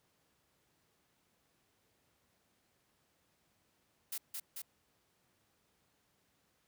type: noise with echo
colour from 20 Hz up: blue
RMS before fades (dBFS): -40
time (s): 4.12-4.18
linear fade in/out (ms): 5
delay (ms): 220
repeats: 2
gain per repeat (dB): -2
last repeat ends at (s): 4.62
effects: pink hiss -75 dBFS RMS until 6.67 s + high-pass 80 Hz 12 dB/octave